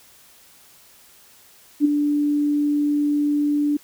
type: tone with ADSR envelope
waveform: sine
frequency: 292.8 Hz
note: D4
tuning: 5 cents flat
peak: -10 dBFS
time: 1.8-3.77 s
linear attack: 49 ms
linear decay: 11 ms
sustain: -7 dB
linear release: 6 ms
effects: white hiss -51 dBFS RMS until 3.83 s